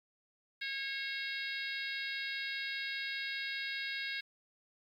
harmonic tone, 545 Hz, C#5, 29 cents flat, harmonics 3 / 4 / 5 / 6 / 7 / 8 / 9, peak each -41 / -41 / -46 / -49 / -44 / -49 / -49 dBFS, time 0.61-4.21 s, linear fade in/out 10 ms, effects 11-bit

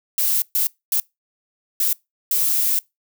violet noise bursts at uneven times, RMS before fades -19 dBFS, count 5, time 0.18-0.42 / 0.55-0.67 / 0.92-1 / 1.8-1.93 / 2.31-2.79 s, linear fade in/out 2 ms, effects noise-tail reverb RT60 0.2 s tail -24 dB re dry

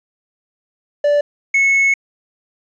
triangle tone pair in turn, 583 / 2196 Hz, D5 / C#7, -13 / -17 cents, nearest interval octave + major seventh, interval 2296 cents, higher second, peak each -9 dBFS, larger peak neither, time 1.04-1.21 / 1.54-1.94 s, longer second, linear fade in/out 5 ms, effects resampled to 16000 Hz + 8-bit

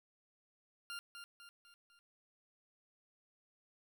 20% pulse tone with echo, 1396.9 Hz, F6, in tune, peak -38 dBFS, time 0.9-0.99 s, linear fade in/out 0 ms, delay 250 ms, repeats 4, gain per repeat -6 dB, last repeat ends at 1.99 s, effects 13-bit

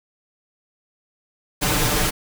pink noise with comb filter, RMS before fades -20 dBFS, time 1.61-2.11 s, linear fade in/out 20 ms, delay 6.7 ms, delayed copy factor +0.85, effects none

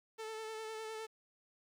sawtooth tone with vibrato, 440 Hz, A4, in tune, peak -38 dBFS, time 0.18-1.07 s, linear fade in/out 20 ms, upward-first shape sine, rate 9.8 Hz, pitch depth 23 cents each way, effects low-pass 9000 Hz 12 dB/octave + 11-bit

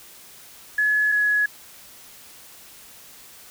sine tone pair in turn, 1701 / 1685.4 Hz, G#6 / G#6, +41 / +25 cents, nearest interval unison, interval 16 cents, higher first, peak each -17 dBFS, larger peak neither, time 0.78-1.12 / 1.12-1.46 s, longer neither, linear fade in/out 5 ms, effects white hiss -46 dBFS RMS until 3.5 s

